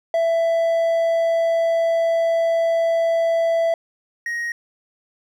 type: tone pair in turn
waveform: triangle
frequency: 664 / 1878.1 Hz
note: E5 / A#6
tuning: +12 / +12 cents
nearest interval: octave + tritone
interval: 1800 cents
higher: second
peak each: -14 / -21 dBFS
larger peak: first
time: 0.14-3.74 / 4.26-4.52 s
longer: first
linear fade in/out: 2 ms
effects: none